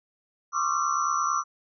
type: tone cluster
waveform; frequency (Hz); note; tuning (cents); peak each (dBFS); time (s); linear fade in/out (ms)
sine; 1057 / 1121 / 1190 / 1355 / 5900; C6 / C#6 / D6 / E6 / F#8; +17 / +19 / +22 / +47 / -6; -33 / -29 / -27 / -29 / -34; 0.52-1.44; 50
effects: none